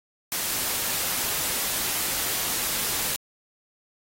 white noise, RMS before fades -27 dBFS, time 0.32-3.16 s, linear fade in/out 0 ms, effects AAC 48 kbps

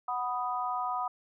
sine chord, B major, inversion second, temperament equal, 740 / 987.8 / 1244.5 Hz, F#5 / B5 / D#6, 0 / 0 / 0 cents, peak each -34 dBFS, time 0.08-1.08 s, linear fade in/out 5 ms, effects none

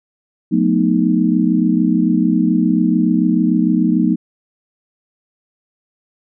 sine chord, B dominant seventh, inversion second, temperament equal with one note detuned, 180.46 / 220 / 246.9 / 311.1 Hz, F#3 / A3 / B3 / D#4, -43 / 0 / 0 / 0 cents, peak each -17 dBFS, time 0.51-4.16 s, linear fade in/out 20 ms, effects none

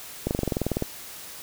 slowing click train, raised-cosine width 2 ms, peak -11 dBFS, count 13, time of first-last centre 0.27-0.823 s, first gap 39 ms, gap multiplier 1.03, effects white hiss -41 dBFS RMS until 1.42 s

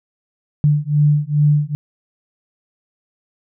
sine beating tone pair, 146.83 / 149.23 Hz, D3 / D3, 0 / +28 cents, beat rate 2.4 Hz, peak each -15 dBFS, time 0.64-1.75 s, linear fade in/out 0 ms, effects none

